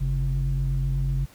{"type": "tone pair together", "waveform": "sine", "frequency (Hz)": [47.98, 135.7], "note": ["G1", "C#3"], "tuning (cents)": [-36, -36], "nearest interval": "octave + tritone", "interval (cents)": 1800, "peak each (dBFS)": -23, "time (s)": [0, 1.26], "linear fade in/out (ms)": 20, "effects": ["tanh soft clip ceiling -17 dBFS", "pink hiss -53 dBFS RMS until 1.34 s"]}